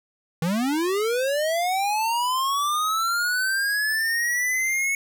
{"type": "linear sweep", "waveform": "square", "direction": "up", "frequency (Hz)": [155.56, 2210], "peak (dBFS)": -22, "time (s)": [0.42, 4.95], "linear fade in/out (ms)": 2, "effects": []}